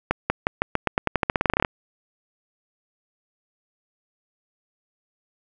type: accelerating click train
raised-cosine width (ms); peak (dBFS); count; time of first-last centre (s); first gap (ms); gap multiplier
0.5; -4; 20; 0.11-1.649; 190; 0.89
effects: none